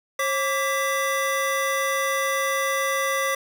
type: tone cluster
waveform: square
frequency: 540 / 1160 / 1989 Hz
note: C#5 / D6 / B6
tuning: -45 / -22 / +12 cents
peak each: -27 dBFS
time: 0.19-3.35 s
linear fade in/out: 5 ms
effects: none